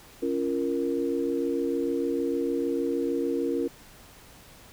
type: chord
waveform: sine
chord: Bb minor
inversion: first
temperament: equal with one note detuned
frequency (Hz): 277.2 / 343.8 / 466.2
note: Db4 / F4 / Bb4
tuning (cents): 0 / -27 / 0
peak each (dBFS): -29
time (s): 0.22-3.68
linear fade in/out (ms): 10
effects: pink hiss -51 dBFS RMS until 4.72 s